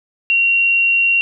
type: tone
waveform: sine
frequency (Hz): 2749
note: F7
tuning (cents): -28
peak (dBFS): -11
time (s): 0.3-1.21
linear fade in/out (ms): 0
effects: none